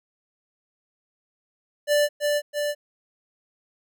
square tone with echo, 587.3 Hz, D5, in tune, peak -18 dBFS, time 1.87-2.09 s, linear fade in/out 50 ms, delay 330 ms, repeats 2, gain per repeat -3 dB, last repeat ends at 2.75 s, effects none

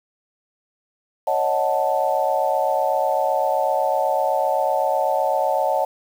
sine chord, D# half-diminished seventh, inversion third, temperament equal with one note detuned, 554.4 / 622.3 / 737 / 880 Hz, C#5 / D#5 / F#5 / A5, 0 / 0 / -7 / 0 cents, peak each -23 dBFS, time 1.27-5.85 s, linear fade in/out 5 ms, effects 7-bit

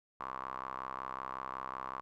sawtooth tone with band-pass filter, 65.41 Hz, C2, in tune, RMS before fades -42 dBFS, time 0.2-2.01 s, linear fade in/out 0 ms, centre 1100 Hz, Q 6.7, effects none

